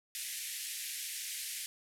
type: band-pass noise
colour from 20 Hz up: white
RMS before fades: -41 dBFS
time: 0.15-1.66 s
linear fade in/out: 0 ms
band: 1800 to 13000 Hz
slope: 48 dB/octave
effects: none